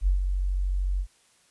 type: tone with ADSR envelope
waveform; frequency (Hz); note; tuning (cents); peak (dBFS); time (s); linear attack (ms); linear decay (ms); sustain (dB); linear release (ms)
sine; 46.69; F#1; +16; -17; 0.01-1.07; 60; 120; -6; 73
effects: white hiss -62 dBFS RMS until 1.5 s + resampled to 24000 Hz